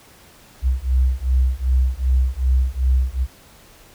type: beating tone pair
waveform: sine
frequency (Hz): 63 / 65.6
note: B1 / C2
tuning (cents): +35 / +5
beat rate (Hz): 2.6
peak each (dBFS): -18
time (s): 0.62-3.27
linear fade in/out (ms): 50
effects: pink hiss -48 dBFS RMS until 3.94 s